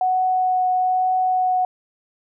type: tone with vibrato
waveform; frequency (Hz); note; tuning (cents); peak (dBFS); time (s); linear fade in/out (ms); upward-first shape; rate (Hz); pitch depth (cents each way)
sine; 740; F#5; 0; -16; 0.01-1.65; 2; triangle; 1.1; 9
effects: none